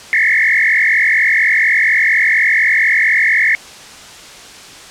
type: tone with frequency modulation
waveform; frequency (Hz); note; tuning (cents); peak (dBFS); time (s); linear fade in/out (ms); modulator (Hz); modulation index
sine; 1975.5; B6; 0; -9; 0.13-3.55; 0; 44.2; 5.2
effects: white hiss -35 dBFS RMS until 4.9 s + low-pass 7000 Hz 12 dB/octave